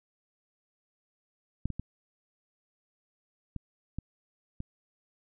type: clicks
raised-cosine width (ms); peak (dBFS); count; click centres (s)
5; -17 / -23 / -22 / -24 / -22 / -24; 6; 1.656 / 1.703 / 1.796 / 3.563 / 3.986 / 4.604
effects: none